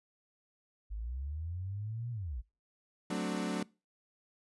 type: linear two-way sweep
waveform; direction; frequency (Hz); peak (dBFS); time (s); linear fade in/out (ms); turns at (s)
sine; up then down; 49 to 121.9 to 49; -36; 0.9-2.42; 20; 2.11
type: chord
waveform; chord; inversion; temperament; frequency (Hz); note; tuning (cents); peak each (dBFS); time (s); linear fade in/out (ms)
35% pulse; D dominant seventh; first; equal with one note detuned; 185 / 221.4 / 261.6 / 293.7; F#3 / A3 / C4 / D4; 0 / +11 / 0 / 0; -35 / -37 / -40 / -37; 3.1-3.63; 5
effects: noise-tail reverb RT60 0.3 s tail -24 dB re dry + resampled to 24000 Hz